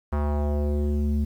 square tone with low-pass filter sweep, 73.42 Hz, D2, in tune, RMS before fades -24 dBFS, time 0.12-1.25 s, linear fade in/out 10 ms, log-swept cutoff 1200 to 200 Hz, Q 1.9, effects 9-bit

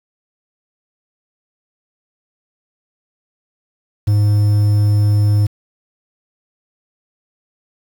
triangle tone with quantisation, 104 Hz, G#2, 3 cents sharp, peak -8 dBFS, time 4.07-5.47 s, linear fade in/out 10 ms, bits 6, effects none

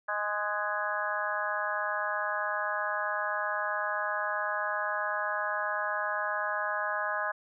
harmonic tone with a mistuned harmonic, 207.7 Hz, G#3, in tune, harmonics 3 / 4 / 5 / 6 / 7 / 8, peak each -36 / -38 / -36 / -36 / -37 / -34 dBFS, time 0.08-7.32 s, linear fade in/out 10 ms, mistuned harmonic 7, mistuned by +38 cents, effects none

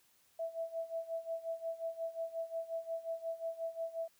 sine tone with tremolo, 659.3 Hz, E5, in tune, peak -34 dBFS, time 0.39-4.08 s, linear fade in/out 5 ms, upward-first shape sine, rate 5.6 Hz, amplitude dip 85%, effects white hiss -70 dBFS RMS until 4.19 s

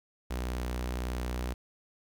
sawtooth tone with notch filter, 61.74 Hz, B1, in tune, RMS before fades -34 dBFS, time 0.3-1.54 s, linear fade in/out 10 ms, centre 140 Hz, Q 2, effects 10-bit

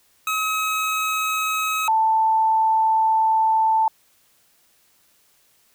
25% pulse / sine tone pair in turn, 1277 / 884.3 Hz, D#6 / A5, +45 / +8 cents, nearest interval tritone, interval 637 cents, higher first, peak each -17 / -15 dBFS, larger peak second, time 0.27-1.88 / 1.88-3.88 s, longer second, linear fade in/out 2 ms, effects white hiss -60 dBFS RMS until 5.74 s

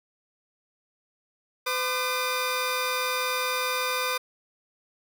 15% pulse tone pair together, 506.6 / 1205 Hz, B4 / D6, +44 / +44 cents, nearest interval octave + minor third, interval 1500 cents, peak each -22 dBFS, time 1.66-4.18 s, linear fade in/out 10 ms, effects none

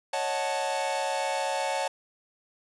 45% pulse chord, D# half-diminished seventh, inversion third, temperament equal, 554.4 / 622.3 / 740 / 880 Hz, C#5 / D#5 / F#5 / A5, 0 / 0 / 0 / 0 cents, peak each -32 / -36 / -33 / -31 dBFS, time 0.13-1.88 s, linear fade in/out 5 ms, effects resampled to 24000 Hz + 10-bit

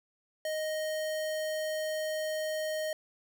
square tone, 622.3 Hz, D#5, in tune, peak -32 dBFS, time 0.45-2.93 s, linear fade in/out 2 ms, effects none

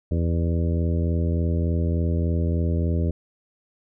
harmonic tone with a mistuned harmonic, 83.4 Hz, E2, 21 cents sharp, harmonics 1 / 2 / 3 / 4 / 5 / 6 / 7, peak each -21 / -27 / -31 / -33 / -35 / -37 / -38 dBFS, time 0.11-3.11 s, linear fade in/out 5 ms, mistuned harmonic 7, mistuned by +34 cents, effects none

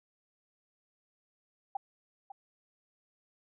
sine tone with echo, 793 Hz, G5, 20 cents sharp, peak -30 dBFS, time 1.75-1.77 s, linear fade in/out 5 ms, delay 550 ms, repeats 1, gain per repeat -12 dB, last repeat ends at 2.32 s, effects none

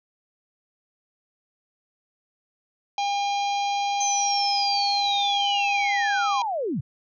harmonic tone, 806 Hz, G5, 48 cents sharp, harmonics 1 / 3 / 4 / 5 / 6 / 7 / 8, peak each -23 / -34 / -35 / -37 / -42 / -43 / -44 dBFS, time 2.98-6.42 s, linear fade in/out 2 ms
sine linear sweep, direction down, 6272 to 100.1 Hz, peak -24 dBFS, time 4-6.81 s, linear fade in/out 10 ms
effects none

